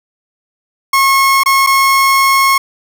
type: tone with dropouts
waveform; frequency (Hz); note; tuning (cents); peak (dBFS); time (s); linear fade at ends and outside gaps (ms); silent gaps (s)
30% pulse; 1087; C#6; -34; -5; 0.93-2.58; 5; 1.435-1.459 / 1.665-1.67
effects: none